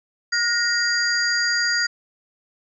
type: tone cluster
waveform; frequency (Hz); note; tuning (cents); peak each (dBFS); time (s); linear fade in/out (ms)
sine; 1438 / 1870 / 4776 / 6670; F#6 / A#6 / D8 / G#8; -50 / +5 / +28 / +7; -23 / -23 / -23 / -31; 0.32-1.87; 10
effects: none